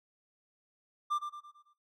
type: tone with echo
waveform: triangle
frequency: 1188 Hz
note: D6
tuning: 20 cents sharp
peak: -26 dBFS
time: 1.1-1.19 s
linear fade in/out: 20 ms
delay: 110 ms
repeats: 5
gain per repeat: -7 dB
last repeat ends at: 1.74 s
effects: noise-tail reverb RT60 0.2 s tail -23 dB re dry